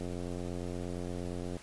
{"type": "click train", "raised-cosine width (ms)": 2, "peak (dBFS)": -26, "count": 139, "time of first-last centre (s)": [0.01, 1.568], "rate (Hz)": 88.6, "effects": ["pink hiss -52 dBFS RMS until 1.62 s", "resampled to 24000 Hz"]}